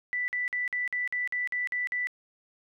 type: tone bursts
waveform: sine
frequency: 1978 Hz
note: B6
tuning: 2 cents sharp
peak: -27 dBFS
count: 10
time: 0.13-2.071 s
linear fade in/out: 0 ms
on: 150 ms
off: 49 ms
effects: none